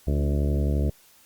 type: harmonic tone with a mistuned harmonic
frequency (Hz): 71.7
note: D2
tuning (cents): -41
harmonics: 1 / 2 / 3 / 4 / 5 / 6 / 7 / 8 / 9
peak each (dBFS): -22 / -28 / -32 / -34 / -36 / -38 / -39 / -40 / -41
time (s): 0.07-0.9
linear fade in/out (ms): 5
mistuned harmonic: 4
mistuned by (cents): +18
effects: white hiss -56 dBFS RMS until 1.25 s + Opus 48 kbps